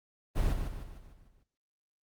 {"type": "noise with echo", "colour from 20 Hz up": "brown", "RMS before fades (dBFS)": -28, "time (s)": [0.35, 0.54], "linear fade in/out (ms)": 20, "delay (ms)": 150, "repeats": 6, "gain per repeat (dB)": -6, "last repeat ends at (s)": 1.44, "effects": ["noise-tail reverb RT60 0.5 s tail -21 dB re dry", "Opus 24 kbps"]}